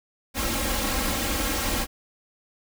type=noise with comb filter; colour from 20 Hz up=pink; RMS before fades=-26 dBFS; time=0.34-1.87 s; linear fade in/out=50 ms; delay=3.7 ms; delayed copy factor=+0.85; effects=none